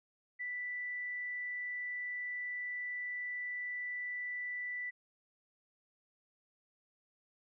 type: tone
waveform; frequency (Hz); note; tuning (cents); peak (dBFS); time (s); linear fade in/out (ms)
sine; 1975.5; B6; 0; -37; 0.39-4.91; 20
effects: none